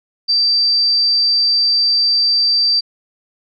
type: tone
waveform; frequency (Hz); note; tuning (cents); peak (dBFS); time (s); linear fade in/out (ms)
sine; 4672; D8; -10; -11; 0.28-2.81; 20
effects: none